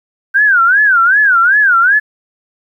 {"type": "tone with vibrato", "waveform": "sine", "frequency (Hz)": 1524, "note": "G6", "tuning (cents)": -49, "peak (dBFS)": -6, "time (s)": [0.34, 2], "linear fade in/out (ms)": 20, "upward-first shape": "sine", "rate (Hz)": 2.6, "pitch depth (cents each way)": 210, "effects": ["8-bit"]}